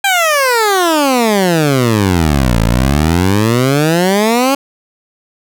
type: exponential two-way sweep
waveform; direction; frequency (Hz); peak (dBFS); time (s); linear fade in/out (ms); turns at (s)
15% pulse; down then up; 809 to 54.2 to 280.9; -3; 0.04-4.55; 5; 2.61
effects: none